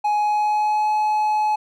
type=tone with pitch glide; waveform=triangle; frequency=837 to 851.6 Hz; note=G#5 to G#5; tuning=+13 to +43 cents; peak=-15 dBFS; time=0.04-1.56 s; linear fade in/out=10 ms; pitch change=+30 cents; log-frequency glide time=0.16-0.9 s; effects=none